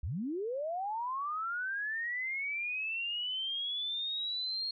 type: linear sweep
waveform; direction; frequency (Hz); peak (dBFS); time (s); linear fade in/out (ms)
sine; up; 56.6 to 4278; -33; 0.03-4.71; 5
effects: none